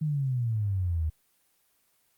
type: exponential sweep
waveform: sine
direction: down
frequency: 158.1 to 76.2 Hz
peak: -25 dBFS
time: 0.01-1.1 s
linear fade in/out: 10 ms
effects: white hiss -69 dBFS RMS until 2.17 s + Opus 24 kbps